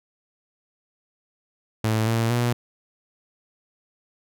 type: tone with pitch steps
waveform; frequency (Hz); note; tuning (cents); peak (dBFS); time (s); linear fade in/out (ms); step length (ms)
sawtooth; 110.1 / 114.3 / 120.4; A2 / A#2 / B2; +2 / -34 / -44; -16; 1.84-2.53; 5; 230
effects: none